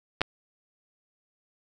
clicks, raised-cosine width 0.3 ms, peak -14 / -6 dBFS, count 2, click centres 0.209 / 0.216 s, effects none

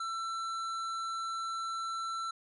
sine tone with tanh clipping, 1340 Hz, E6, 28 cents sharp, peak -36 dBFS, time 0-2.31 s, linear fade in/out 5 ms, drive 13 dB, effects resampled to 24000 Hz

